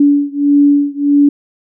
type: beating tone pair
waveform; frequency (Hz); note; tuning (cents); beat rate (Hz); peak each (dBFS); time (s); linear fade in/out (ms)
sine; 286 / 287.6; D4 / D4; -46 / -36; 1.6; -10 / -11; 0-1.29; 5
effects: none